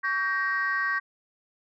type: chord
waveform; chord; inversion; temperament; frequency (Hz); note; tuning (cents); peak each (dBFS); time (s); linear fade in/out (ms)
sine; G diminished; second; just; 1128.9 / 1568 / 1881.6; Db6 / G6 / Bb6; +31 / 0 / +16; -29 / -27 / -27; 0.03-1; 20
effects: tanh soft clip ceiling -18 dBFS